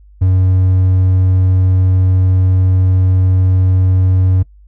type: tone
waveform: triangle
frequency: 93.1 Hz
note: F#2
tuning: 11 cents sharp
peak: -6 dBFS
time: 0.21-4.43 s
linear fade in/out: 10 ms
effects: noise-tail reverb RT60 0.1 s tail -21 dB re dry + added 50 Hz sine -39 dBFS peak until 4.67 s